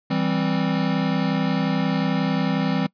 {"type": "chord", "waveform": "square", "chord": "C major", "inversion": "first", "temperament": "equal", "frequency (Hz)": [164.81, 196, 261.6], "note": ["E3", "G3", "C4"], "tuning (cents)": [0, 0, 0], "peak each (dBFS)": -25, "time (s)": [0.1, 2.87], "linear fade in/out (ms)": 10, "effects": ["noise-tail reverb RT60 0.1 s tail -23 dB re dry", "resampled to 11025 Hz"]}